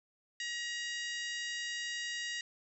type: harmonic tone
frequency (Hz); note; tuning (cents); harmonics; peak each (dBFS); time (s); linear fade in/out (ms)
951; A#5; +34; 2 / 3 / 4 / 5 / 6 / 7 / 8; -39 / -43 / -45 / -47 / -49 / -50 / -51; 0.4-2.41; 2
effects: none